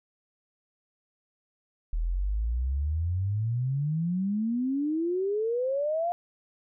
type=exponential sweep; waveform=sine; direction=up; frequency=38.89 to 711 Hz; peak=-25 dBFS; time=1.93-6.12 s; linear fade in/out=0 ms; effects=none